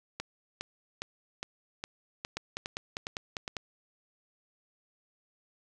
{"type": "two click trains", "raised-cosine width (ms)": 0.2, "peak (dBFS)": [-17, -18], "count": [7, 9], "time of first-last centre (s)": [[2.37, 3.568], [0.2, 3.479]], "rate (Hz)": [5.01, 2.44], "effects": []}